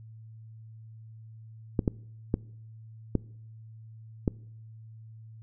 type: clicks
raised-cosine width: 3 ms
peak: -11 dBFS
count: 5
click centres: 1.792 / 1.878 / 2.341 / 3.153 / 4.278 s
effects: noise-tail reverb RT60 0.7 s tail -23 dB re dry + added 111 Hz sine -45 dBFS peak until 5.42 s